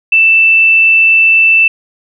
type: tone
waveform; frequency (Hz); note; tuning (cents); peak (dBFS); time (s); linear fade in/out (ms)
sine; 2656; E7; +12; -4; 0.12-1.68; 5
effects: none